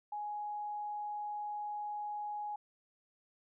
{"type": "tone", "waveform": "sine", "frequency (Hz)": 834, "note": "G#5", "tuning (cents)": 7, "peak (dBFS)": -37, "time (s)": [0.12, 2.56], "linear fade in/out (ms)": 5, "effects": []}